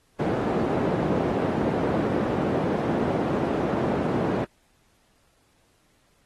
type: band-pass noise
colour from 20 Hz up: white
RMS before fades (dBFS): -25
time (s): 0.19-4.45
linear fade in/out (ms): 10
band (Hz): 140 to 450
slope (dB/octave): 12
effects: pink hiss -65 dBFS RMS until 6.25 s + AAC 32 kbps